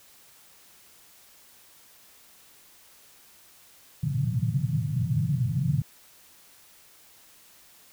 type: band-pass noise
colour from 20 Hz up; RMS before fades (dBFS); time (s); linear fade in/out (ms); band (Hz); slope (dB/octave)
pink; -26; 4.03-5.82; 5; 110 to 160; 48
effects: white hiss -55 dBFS RMS until 7.92 s